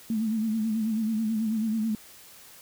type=tone with vibrato; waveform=sine; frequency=220 Hz; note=A3; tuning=in tune; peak=-24 dBFS; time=0.1-1.95 s; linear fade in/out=2 ms; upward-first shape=sine; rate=9.2 Hz; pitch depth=61 cents each way; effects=white hiss -50 dBFS RMS until 2.61 s